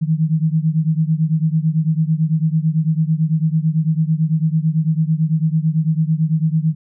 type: beating tone pair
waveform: sine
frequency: 155.56 / 164.56 Hz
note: D#3 / E3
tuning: 0 / -3 cents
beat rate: 9 Hz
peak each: -16 / -18 dBFS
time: 0.01-6.75 s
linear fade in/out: 20 ms
effects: none